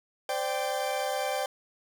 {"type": "chord", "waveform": "40% pulse", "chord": "C suspended second", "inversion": "none", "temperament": "equal with one note detuned", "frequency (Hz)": [517.5, 587.3, 784], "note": ["C5", "D5", "G5"], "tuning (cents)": [-19, 0, 0], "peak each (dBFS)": [-33, -32, -31], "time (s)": [0.29, 1.46], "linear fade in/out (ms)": 2, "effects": []}